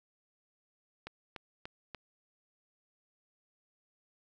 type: click train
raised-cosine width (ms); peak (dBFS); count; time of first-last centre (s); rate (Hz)
0.3; -26; 4; 1.07-1.947; 3.42
effects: none